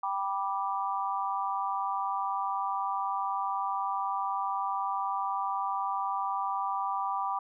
sine chord, G major, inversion none, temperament just, 784 / 980 / 1176 Hz, G5 / B5 / D6, 0 / -14 / +2 cents, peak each -33 dBFS, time 0.03-7.39 s, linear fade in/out 5 ms, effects none

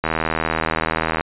click train, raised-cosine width 0.5 ms, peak -4 dBFS, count 95, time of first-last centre 0.04-1.209 s, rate 80.4 Hz, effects resampled to 8000 Hz

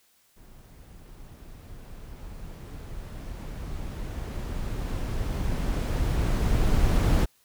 brown noise with level ramp, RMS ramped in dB -49 to -20 dBFS, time 0.36-7.26 s, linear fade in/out 20 ms, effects white hiss -64 dBFS RMS until 7.44 s

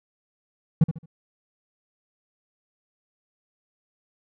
triangle tone with echo, 160.8 Hz, E3, 43 cents flat, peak -9 dBFS, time 0.81-0.84 s, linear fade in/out 5 ms, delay 73 ms, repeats 3, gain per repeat -11 dB, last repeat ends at 1.059 s, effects tanh soft clip ceiling -6 dBFS

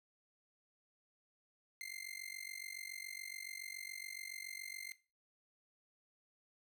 sawtooth tone with amplitude modulation, 2093 Hz, C7, in tune, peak -37 dBFS, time 1.81-4.92 s, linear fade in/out 0 ms, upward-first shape sine, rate 47.1 Hz, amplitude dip 100%, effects noise-tail reverb RT60 0.3 s tail -17 dB re dry

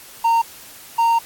triangle tone pair in turn, 920 / 923.6 Hz, A#5 / A#5, -23 / -16 cents, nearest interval unison, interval 7 cents, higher second, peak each -11 dBFS, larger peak neither, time 0.24-0.42 / 0.98-1.19 s, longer second, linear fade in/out 10 ms, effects white hiss -41 dBFS RMS until 1.25 s + AAC 64 kbps

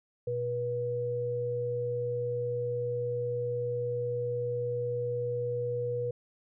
sine tone pair together, 121.25 / 485 Hz, B2 / B4, -31 / -31 cents, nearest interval 2 octaves, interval 2400 cents, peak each -36 / -30 dBFS, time 0.27-6.11 s, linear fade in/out 5 ms, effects none

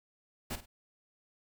pink noise with echo, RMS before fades -37 dBFS, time 0.5-0.56 s, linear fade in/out 10 ms, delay 50 ms, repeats 2, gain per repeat -11 dB, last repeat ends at 0.66 s, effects none

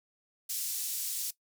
white band-pass noise, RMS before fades -35 dBFS, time 0.49-1.31 s, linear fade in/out 10 ms, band 5300 to 15000 Hz, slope 12 dB/octave, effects noise-tail reverb RT60 0.1 s tail -18 dB re dry

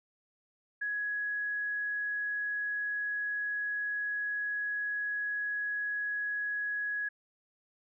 sine tone, 1673 Hz, G#6, 12 cents sharp, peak -31 dBFS, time 0.81-7.09 s, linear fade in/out 10 ms, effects none

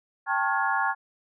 sine tone cluster, 790 / 891 / 1092 / 1416 / 1680 Hz, G5 / A5 / C#6 / F6 / G#6, +13 / +22 / -26 / +23 / +19 cents, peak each -29 dBFS, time 0.26-0.95 s, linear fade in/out 50 ms, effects none

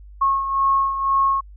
sine beating tone pair, 1090 / 1092 Hz, C#6 / C#6, -29 / -26 cents, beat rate 2 Hz, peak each -17 / -24 dBFS, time 0.21-1.41 s, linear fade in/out 10 ms, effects added 50 Hz sine -39 dBFS peak until 1.56 s

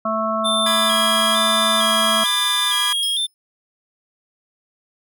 harmonic tone, 220 Hz, A3, in tune, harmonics 1 / 3 / 5 / 6, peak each -26 / -23 / -23 / -25 dBFS, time 0.05-2.24 s, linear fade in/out 5 ms
square tone with vibrato, 3415 Hz, G#7, 48 cents sharp, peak -19 dBFS, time 0.44-3.27 s, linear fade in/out 20 ms, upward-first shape square, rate 1.1 Hz, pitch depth 74 cents each way
sawtooth chord, G# diminished, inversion first, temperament just, 996.7 / 1196.1 / 1661.2 Hz, B5 / D6 / G#6, +16 / +31 / 0 cents, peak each -22 dBFS, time 0.66-2.93 s, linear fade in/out 5 ms
10% pulse tone with exponential decay, 5200 Hz, E8, 24 cents flat, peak -20 dBFS, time 3.03-3.34 s, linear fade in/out 0 ms, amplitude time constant 66 ms
effects none

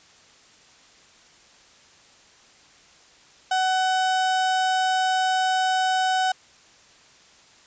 35% pulse tone, 750 Hz, F#5, 23 cents sharp, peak -18 dBFS, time 3.51-6.32 s, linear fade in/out 5 ms, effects white hiss -53 dBFS RMS until 7.66 s + resampled to 16000 Hz

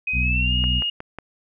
sine tone with pitch glide, 2514 to 2855 Hz, D#7 to F7, +17 to +37 cents, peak -21 dBFS, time 0.07-0.9 s, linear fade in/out 5 ms, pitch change +220 cents, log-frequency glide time 0.2-0.54 s
harmonic tone, 61.74 Hz, B1, in tune, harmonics 1 / 2 / 3 / 4, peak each -21 / -27 / -31 / -33 dBFS, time 0.12-0.83 s, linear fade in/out 50 ms
click train, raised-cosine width 0.5 ms, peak -18 dBFS, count 4, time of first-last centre 0.64-1.186 s, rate 5.49 Hz
effects none

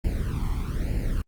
brown noise with flanger, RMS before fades -26 dBFS, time 0.04-1.22 s, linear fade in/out 5 ms, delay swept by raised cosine 0.41 to 0.94 ms, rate 1.1 Hz, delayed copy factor +0.95, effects Opus 32 kbps

